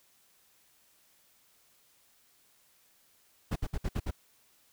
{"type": "noise bursts", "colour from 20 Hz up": "brown", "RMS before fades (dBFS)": -31, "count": 6, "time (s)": [3.51, 4.11], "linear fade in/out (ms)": 10, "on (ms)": 50, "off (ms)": 60, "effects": ["white hiss -66 dBFS RMS until 4.72 s"]}